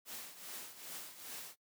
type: noise with tremolo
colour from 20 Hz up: white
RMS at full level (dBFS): -45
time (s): 0.05-1.56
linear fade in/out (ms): 50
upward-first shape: triangle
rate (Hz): 2.5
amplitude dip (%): 75
effects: noise-tail reverb RT60 0.1 s tail -22 dB re dry + high-pass 150 Hz 12 dB/octave